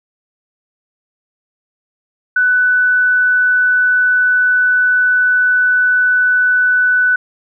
sine tone, 1493 Hz, F#6, 15 cents sharp, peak -9 dBFS, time 2.36-7.16 s, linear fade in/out 5 ms, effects none

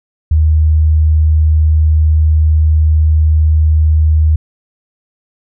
sine tone, 77.78 Hz, D#2, in tune, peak -6 dBFS, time 0.31-4.36 s, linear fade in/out 5 ms, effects none

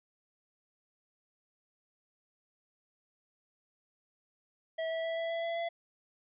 square tone with pitch steps, 649 / 653.5 / 658.1 / 662.6 / 667.2 / 671.9 / 676.6 Hz, E5 / E5 / E5 / E5 / E5 / E5 / E5, -27 / -15 / -3 / +9 / +21 / +33 / +45 cents, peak -33 dBFS, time 4.78-5.69 s, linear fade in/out 10 ms, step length 130 ms, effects resampled to 8000 Hz

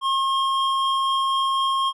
triangle tone pair together, 1075 / 3221 Hz, C6 / G7, +47 / +46 cents, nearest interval octave + perfect fifth, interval 1899 cents, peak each -18 / -25 dBFS, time 0.01-1.93 s, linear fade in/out 50 ms, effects none

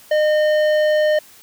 sine tone with tanh clipping, 610 Hz, D#5, 34 cents flat, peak -15 dBFS, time 0.11-1.19 s, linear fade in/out 5 ms, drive 12 dB, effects white hiss -46 dBFS RMS until 1.42 s

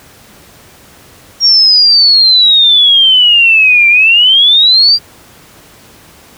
sine exponential two-way sweep, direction down then up, 5620 to 2349 to 4805 Hz, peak -3 dBFS, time 1.4-4.99 s, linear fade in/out 50 ms, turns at 3.88 s, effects pink hiss -39 dBFS RMS until 6.37 s + high-pass 60 Hz 12 dB/octave

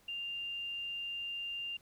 sine tone, 2794 Hz, F7, in tune, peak -37 dBFS, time 0.08-1.77 s, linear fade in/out 5 ms, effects pink hiss -66 dBFS RMS until 1.81 s

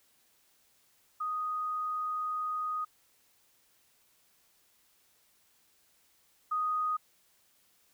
sine tone pair in turn, 1244.5 / 1244.5 Hz, D#6 / D#6, 0 / 0 cents, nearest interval unison, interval 0 cents, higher neither, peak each -31 / -28 dBFS, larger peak second, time 1.2-2.85 / 6.51-6.97 s, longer first, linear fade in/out 10 ms, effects white hiss -68 dBFS RMS until 7.93 s

